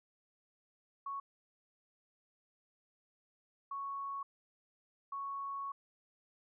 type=tone bursts at uneven times; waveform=sine; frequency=1108.7 Hz; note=C#6; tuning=in tune; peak=-38 dBFS; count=3; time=1.06-1.2 / 3.71-4.23 / 5.12-5.72 s; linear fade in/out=5 ms; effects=none